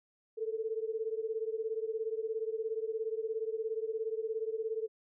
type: beating tone pair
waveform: sine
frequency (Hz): 437.7 / 454.7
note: A4 / A#4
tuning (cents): -9 / -43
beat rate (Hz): 17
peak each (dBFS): -35 / -37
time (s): 0.37-4.88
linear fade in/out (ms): 20
effects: none